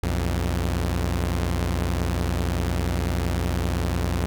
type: tone pair together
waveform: sawtooth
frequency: 61.65 / 87.31 Hz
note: B1 / F2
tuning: -2 / 0 cents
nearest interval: tritone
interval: 602 cents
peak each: -21 dBFS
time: 0.03-4.26 s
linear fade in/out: 0 ms
effects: none